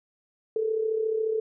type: tone with amplitude modulation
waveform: sine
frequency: 440 Hz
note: A4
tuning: in tune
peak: -21 dBFS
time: 0.56-1.4 s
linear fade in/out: 2 ms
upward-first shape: sine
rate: 34.2 Hz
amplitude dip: 60%
effects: none